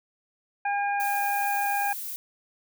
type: harmonic tone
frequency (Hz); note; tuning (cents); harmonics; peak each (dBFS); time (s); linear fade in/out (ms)
809; G#5; -46; 1 / 2 / 3; -25 / -31 / -35; 0.65-1.93; 5
type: noise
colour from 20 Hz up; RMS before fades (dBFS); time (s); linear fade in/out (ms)
violet; -35; 1-2.16; 0
effects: none